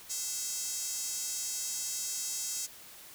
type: tone with high-pass filter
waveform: square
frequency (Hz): 293.7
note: D4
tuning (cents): 0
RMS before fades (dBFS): -36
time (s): 0.09-2.67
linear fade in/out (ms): 20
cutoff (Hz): 6600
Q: 2.6
effects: white hiss -51 dBFS RMS until 3.14 s